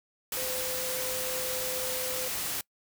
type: tone in noise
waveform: sine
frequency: 512 Hz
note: C5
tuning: 38 cents flat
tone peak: -36 dBFS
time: 0.37-2.28 s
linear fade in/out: 2 ms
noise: white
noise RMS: -33 dBFS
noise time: 0.32-2.61 s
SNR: -6 dB
effects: noise-tail reverb RT60 0.1 s tail -24 dB re dry